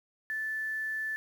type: tone with quantisation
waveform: sine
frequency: 1752 Hz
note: A6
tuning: 8 cents flat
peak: -31 dBFS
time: 0.3-1.16 s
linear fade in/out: 0 ms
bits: 9
effects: none